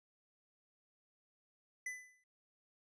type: tone with exponential decay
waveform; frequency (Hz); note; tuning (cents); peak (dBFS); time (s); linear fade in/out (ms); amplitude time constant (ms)
square; 2003; B6; +24; -38; 1.86-2.24; 5; 81
effects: resampled to 22050 Hz